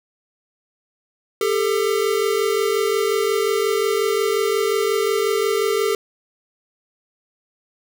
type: tone pair together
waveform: square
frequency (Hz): 400.3 / 445.9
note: G4 / A4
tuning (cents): +36 / +23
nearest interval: major second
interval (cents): 187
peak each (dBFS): -21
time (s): 1.41-5.95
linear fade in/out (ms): 2
effects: none